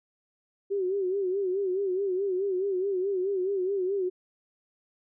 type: tone with vibrato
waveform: sine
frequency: 382.3 Hz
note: G4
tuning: 43 cents flat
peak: -25 dBFS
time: 0.7-4.1 s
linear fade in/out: 20 ms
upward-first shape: sine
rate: 4.7 Hz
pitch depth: 97 cents each way
effects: none